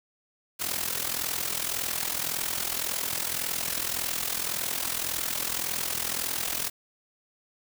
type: noise with amplitude modulation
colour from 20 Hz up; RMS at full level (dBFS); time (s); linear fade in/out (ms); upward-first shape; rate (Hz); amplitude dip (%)
white; -27; 0.59-6.7; 20; sine; 41.8; 75
effects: none